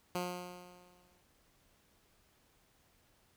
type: tone with exponential decay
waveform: 10% pulse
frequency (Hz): 178.7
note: F3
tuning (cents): +40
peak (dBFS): -25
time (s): 0.15-1.21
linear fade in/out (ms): 2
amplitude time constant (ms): 230
effects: pink hiss -70 dBFS RMS until 3.36 s